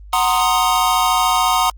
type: chord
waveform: square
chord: C half-diminished seventh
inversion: second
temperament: equal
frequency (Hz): 740 / 932.3 / 1046.5 / 1244.5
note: Gb5 / Bb5 / C6 / Eb6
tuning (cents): 0 / 0 / 0 / 0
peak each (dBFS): -20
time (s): 0.13-1.7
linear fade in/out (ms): 2
effects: added 50 Hz sine -35 dBFS peak until 1.77 s + Opus 32 kbps